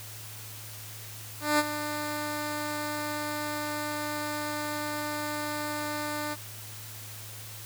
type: tone with ADSR envelope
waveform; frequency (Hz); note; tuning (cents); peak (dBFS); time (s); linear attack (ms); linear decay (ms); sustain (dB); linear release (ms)
10% pulse; 298.6; D4; +29; -12; 1.4-6.36; 190; 34; -11; 32
effects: added 107 Hz sine -45 dBFS peak until 7.65 s + white hiss -44 dBFS RMS until 7.65 s